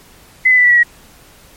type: tone with pitch steps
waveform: sine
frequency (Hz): 2033 / 2007 / 1982 / 1957 / 1932.2 / 1907.8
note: B6 / B6 / B6 / B6 / B6 / A#6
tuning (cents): +50 / +27 / +6 / -16 / -38 / +40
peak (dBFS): -6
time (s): 0.45-0.834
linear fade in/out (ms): 10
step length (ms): 64
effects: pink hiss -44 dBFS RMS until 1.56 s + MP3 64 kbps